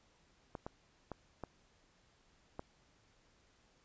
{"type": "clicks", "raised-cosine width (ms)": 1, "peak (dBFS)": -28, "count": 5, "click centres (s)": [0.552, 0.665, 1.117, 1.437, 2.594], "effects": ["pink hiss -70 dBFS RMS until 3.84 s", "resampled to 16000 Hz"]}